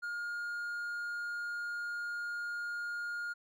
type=tone; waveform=triangle; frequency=1420 Hz; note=F6; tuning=28 cents sharp; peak=-34 dBFS; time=0.02-3.34 s; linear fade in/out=20 ms; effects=none